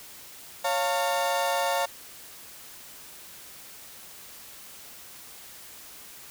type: chord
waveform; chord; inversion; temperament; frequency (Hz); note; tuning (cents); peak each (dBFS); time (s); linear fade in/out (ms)
35% pulse; Db augmented; none; equal with one note detuned; 554.4 / 698.5 / 902.1; Db5 / F5 / A5; 0 / 0 / +43; -27; 0.64-1.86; 10
effects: white hiss -46 dBFS RMS until 6.3 s